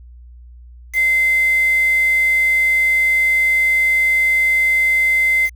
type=tone with quantisation; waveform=sine; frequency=2070 Hz; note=C7; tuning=19 cents flat; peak=-12 dBFS; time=0.93-5.5 s; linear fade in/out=50 ms; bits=5; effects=added 60 Hz sine -37 dBFS peak until 5.55 s